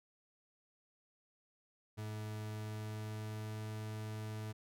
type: tone with pitch glide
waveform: 40% pulse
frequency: 107.3 to 108.17 Hz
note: A2 to A2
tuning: -43 to -29 cents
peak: -40 dBFS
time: 1.97-4.53 s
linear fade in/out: 20 ms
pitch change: +14 cents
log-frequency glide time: 2.48-3.62 s
effects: none